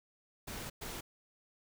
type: noise bursts at uneven times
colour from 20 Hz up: pink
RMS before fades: -43 dBFS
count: 2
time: 0.47-0.7 / 0.81-1.01 s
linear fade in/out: 10 ms
effects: none